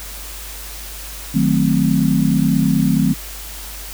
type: chord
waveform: sine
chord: D# diminished seventh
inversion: none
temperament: equal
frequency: 155.56 / 185 / 220 / 261.6 Hz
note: D#3 / F#3 / A3 / C4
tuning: 0 / 0 / 0 / 0 cents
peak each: -18 dBFS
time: 1.34-3.14 s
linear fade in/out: 10 ms
effects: added 50 Hz sine -33 dBFS peak until 3.93 s + white hiss -33 dBFS RMS until 3.93 s